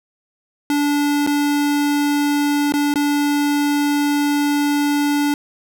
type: tone with dropouts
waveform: square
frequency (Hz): 290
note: D4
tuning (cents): -22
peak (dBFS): -16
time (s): 0.7-5.34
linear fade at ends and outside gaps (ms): 1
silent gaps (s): 1.265-1.273 / 2.722-2.738 / 2.94-2.957
effects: none